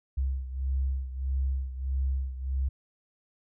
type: beating tone pair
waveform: sine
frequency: 66 / 67.6 Hz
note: C2 / C#2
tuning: +16 / -43 cents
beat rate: 1.6 Hz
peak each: -28 / -33 dBFS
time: 0.17-2.69 s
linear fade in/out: 10 ms
effects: none